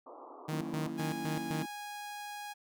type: band-pass noise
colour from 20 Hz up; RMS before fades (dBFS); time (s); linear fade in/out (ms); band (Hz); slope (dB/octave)
white; -50; 0.06-0.9; 5; 260 to 1200; 96
type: tone with tremolo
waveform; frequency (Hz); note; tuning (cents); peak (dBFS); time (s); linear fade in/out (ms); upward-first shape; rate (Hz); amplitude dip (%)
sawtooth; 155.56; D#3; 0; -30; 0.48-1.63; 10; square; 3.9; 75
type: chord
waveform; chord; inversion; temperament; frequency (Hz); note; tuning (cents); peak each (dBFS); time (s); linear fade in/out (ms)
triangle; F# dominant seventh; none; just; 185 / 231.2 / 277.5 / 333; F#3 / A#3 / C#4 / E4; 0 / -14 / +2 / +18; -45 / -40 / -41 / -39; 0.51-1.66; 10
type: tone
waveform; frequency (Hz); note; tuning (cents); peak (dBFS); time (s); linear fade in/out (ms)
sawtooth; 826; G#5; -10; -37; 0.97-2.54; 20
effects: none